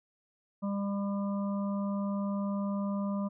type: harmonic tone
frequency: 200 Hz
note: G3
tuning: 35 cents sharp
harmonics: 1 / 3 / 5 / 6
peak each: -30 / -40 / -44 / -46 dBFS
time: 0.62-3.29 s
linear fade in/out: 20 ms
effects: none